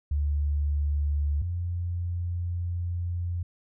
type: tone pair in turn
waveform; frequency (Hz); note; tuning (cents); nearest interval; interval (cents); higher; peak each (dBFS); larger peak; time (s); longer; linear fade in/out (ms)
sine; 73 / 87.31; D2 / F2; -10 / 0; minor third; 310; second; -23 / -27; first; 0.11-1.42 / 1.42-3.43; second; 5
effects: none